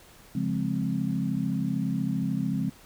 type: chord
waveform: sine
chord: Db major seventh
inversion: none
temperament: equal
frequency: 138.59 / 174.61 / 207.7 / 261.6 Hz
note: Db3 / F3 / Ab3 / C4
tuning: 0 / 0 / 0 / 0 cents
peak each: -32 / -30 / -30 / -31 dBFS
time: 0.35-2.7 s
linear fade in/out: 5 ms
effects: pink hiss -53 dBFS RMS until 2.85 s